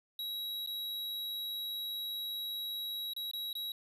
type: tone with dropouts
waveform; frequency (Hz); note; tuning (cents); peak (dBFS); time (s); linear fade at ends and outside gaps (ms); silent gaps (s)
square; 3865; B7; -38; -37; 0.19-3.72; 2; 0.663-0.672 / 3.135-3.164 / 3.313-3.334 / 3.53-3.552
effects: resampled to 32000 Hz